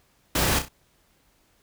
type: noise with echo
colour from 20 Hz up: pink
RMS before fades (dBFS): -23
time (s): 0.35-0.59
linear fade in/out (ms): 5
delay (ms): 32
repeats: 3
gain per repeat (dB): -8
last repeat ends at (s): 0.686
effects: pink hiss -64 dBFS RMS until 1.62 s